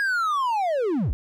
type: linear sweep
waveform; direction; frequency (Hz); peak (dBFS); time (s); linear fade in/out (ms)
triangle; down; 1661.2 to 35.64; -19; 0-1.13; 0
effects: none